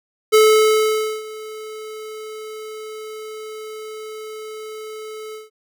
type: tone with ADSR envelope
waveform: square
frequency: 433.3 Hz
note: A4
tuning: 27 cents flat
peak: -9 dBFS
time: 0.32-5.5 s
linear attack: 23 ms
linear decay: 880 ms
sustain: -22 dB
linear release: 160 ms
effects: none